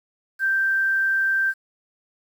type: tone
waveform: sine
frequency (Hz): 1568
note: G6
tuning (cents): 0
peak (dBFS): -18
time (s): 0.39-1.54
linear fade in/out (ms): 50
effects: 8-bit